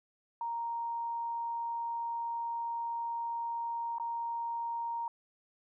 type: tone with dropouts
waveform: sine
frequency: 932.3 Hz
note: A#5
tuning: in tune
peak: -33 dBFS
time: 0.41-5.08 s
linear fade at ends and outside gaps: 2 ms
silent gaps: 3.984-3.998 s
effects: none